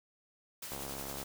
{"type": "noise with tremolo", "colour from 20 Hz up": "white", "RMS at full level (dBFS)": -42, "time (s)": [0.62, 1.24], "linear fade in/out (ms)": 5, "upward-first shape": "triangle", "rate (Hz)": 11, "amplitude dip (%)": 40}
{"type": "click train", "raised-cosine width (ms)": 1, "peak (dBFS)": -29, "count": 36, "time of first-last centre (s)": [0.72, 1.229], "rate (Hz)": 68.7}
{"effects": []}